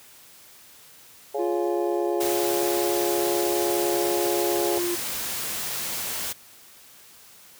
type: harmonic tone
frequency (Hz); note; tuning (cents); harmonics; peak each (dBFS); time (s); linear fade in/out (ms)
139.6; C#3; +13; 3 / 4 / 5 / 6; -28 / -30 / -32 / -34; 1.34-4.79; 10
type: tone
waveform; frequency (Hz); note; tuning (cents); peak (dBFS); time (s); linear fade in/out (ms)
triangle; 349.2; F4; 0; -23; 1.38-4.96; 20
type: noise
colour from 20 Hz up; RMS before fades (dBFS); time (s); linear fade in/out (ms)
white; -30; 2.2-6.33; 10
effects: white hiss -50 dBFS RMS until 7.59 s + high-pass 60 Hz 12 dB/octave